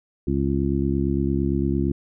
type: harmonic tone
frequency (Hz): 68.8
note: C#2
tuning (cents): -12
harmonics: 1 / 2 / 3 / 4 / 5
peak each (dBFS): -26 / -26 / -26 / -26 / -26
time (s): 0.27-1.92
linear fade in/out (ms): 5
effects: none